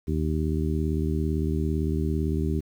harmonic tone, 77.78 Hz, D#2, in tune, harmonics 1 / 2 / 3 / 4 / 5, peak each -26 / -29 / -31 / -32 / -33 dBFS, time 0.07-2.61 s, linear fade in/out 20 ms, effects 9-bit

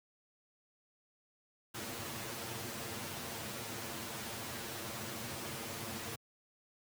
pink noise with comb filter, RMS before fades -42 dBFS, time 1.74-6.16 s, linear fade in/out 10 ms, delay 8.8 ms, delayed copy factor +0.85, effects high-pass 100 Hz 12 dB/octave

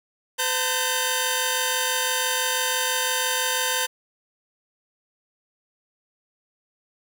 15% pulse tone cluster, 507 / 900 / 1567 / 3028 / 3646 Hz, B4 / A5 / G6 / F#7 / A#7, +45 / +39 / -1 / +39 / -39 cents, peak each -22 dBFS, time 0.38-3.87 s, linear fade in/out 20 ms, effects none

